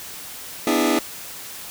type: chord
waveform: sawtooth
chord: E dominant seventh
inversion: second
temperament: just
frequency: 247.2 / 296.7 / 329.6 / 412 Hz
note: B3 / D4 / E4 / G#4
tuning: +2 / +18 / 0 / -14 cents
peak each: -19 / -18 / -18 / -21 dBFS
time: 0.67-0.99 s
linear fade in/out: 2 ms
effects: white hiss -36 dBFS RMS until 1.7 s